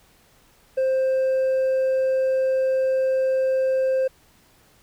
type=tone with hard clipping; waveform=sine; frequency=525 Hz; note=C5; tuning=6 cents sharp; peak=-19 dBFS; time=0.77-4.08 s; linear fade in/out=10 ms; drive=2 dB; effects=pink hiss -57 dBFS RMS until 4.82 s